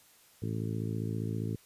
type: harmonic tone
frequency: 55 Hz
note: A1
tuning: in tune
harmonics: 2 / 3 / 4 / 5 / 6 / 7 / 8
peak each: -34 / -38 / -40 / -42 / -44 / -45 / -46 dBFS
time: 0.42-1.56 s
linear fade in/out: 5 ms
effects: white hiss -61 dBFS RMS until 1.65 s + resampled to 32000 Hz